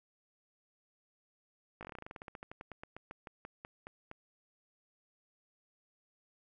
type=slowing click train; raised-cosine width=0.5 ms; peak=-30 dBFS; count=27; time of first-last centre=1.81-4.114 s; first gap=18 ms; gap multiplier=1.11; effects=none